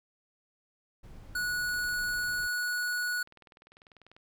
brown noise, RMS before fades -48 dBFS, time 1.03-2.47 s, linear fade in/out 10 ms
square tone, 1465 Hz, F#6, 18 cents flat, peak -30 dBFS, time 1.35-3.23 s, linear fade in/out 5 ms
click train, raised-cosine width 0.3 ms, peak -38 dBFS, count 51, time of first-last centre 1.69-4.165 s, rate 20.2 Hz
effects none

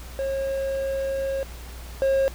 triangle tone pair in turn, 542 / 539.5 Hz, C#5 / C#5, -39 / -47 cents, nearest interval unison, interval 8 cents, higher first, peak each -22 / -16 dBFS, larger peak second, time 0.19-1.43 / 2.02-2.28 s, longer first, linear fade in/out 0 ms, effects added 60 Hz sine -37 dBFS peak until 2.34 s + pink hiss -44 dBFS RMS until 2.34 s

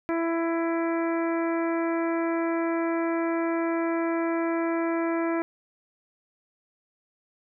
harmonic tone, 332.6 Hz, E4, 16 cents sharp, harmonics 1 / 2 / 3 / 4 / 5 / 6 / 7, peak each -25 / -31 / -35 / -37 / -39 / -41 / -42 dBFS, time 0.09-5.42 s, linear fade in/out 0 ms, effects none

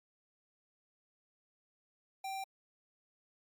sine tone with sample-and-hold, 773 Hz, G5, 24 cents flat, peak -37 dBFS, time 2.24-2.44 s, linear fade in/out 5 ms, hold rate 3150 Hz, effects MP3 64 kbps

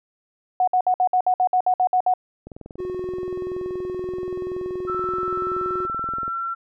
sine tone bursts, 735 Hz, F#5, 12 cents flat, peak -15 dBFS, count 12, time 0.6-2.138 s, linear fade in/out 2 ms, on 75 ms, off 58 ms
click train, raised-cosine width 2 ms, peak -24 dBFS, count 81, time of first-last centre 2.47-6.28 s, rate 21 Hz
triangle tone, 366 Hz, F#4, 19 cents flat, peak -24 dBFS, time 2.78-5.87 s, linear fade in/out 20 ms
sine tone with pitch glide, 1323 to 1355.5 Hz, E6 to E6, +6 to +48 cents, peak -24 dBFS, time 4.87-6.55 s, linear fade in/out 20 ms, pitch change +42 cents, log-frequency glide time 5.36-6.39 s
effects none

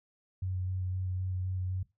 sine tone with vibrato, 92.5 Hz, F#2, in tune, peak -31 dBFS, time 0.42-1.83 s, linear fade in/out 5 ms, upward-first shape square, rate 3.9 Hz, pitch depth 12 cents each way, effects noise-tail reverb RT60 0.2 s tail -17 dB re dry

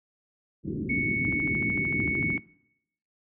white low-pass noise, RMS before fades -30 dBFS, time 0.63-2.4 s, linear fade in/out 50 ms, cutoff 350 Hz, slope 48 dB/octave
sine tone, 2217 Hz, C#7, in tune, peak -26 dBFS, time 0.89-2.38 s, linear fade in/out 10 ms
click train, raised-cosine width 0.5 ms, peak -28 dBFS, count 16, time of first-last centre 1.25-2.378 s, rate 13.3 Hz
effects noise-tail reverb RT60 0.8 s tail -22 dB re dry + high-pass 80 Hz 12 dB/octave

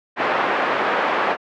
white band-pass noise, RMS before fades -20 dBFS, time 0.16-1.37 s, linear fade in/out 50 ms, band 370 to 1400 Hz, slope 12 dB/octave, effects low-pass 3000 Hz 12 dB/octave

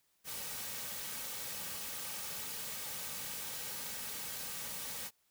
white noise with comb filter, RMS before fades -42 dBFS, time 0.24-5.11 s, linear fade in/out 50 ms, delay 2.9 ms, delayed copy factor -0.55, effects white hiss -75 dBFS RMS until 5.3 s

